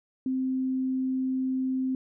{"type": "tone", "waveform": "sine", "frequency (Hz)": 260.5, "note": "C4", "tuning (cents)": -7, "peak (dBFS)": -25, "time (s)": [0.26, 1.95], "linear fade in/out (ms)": 2, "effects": []}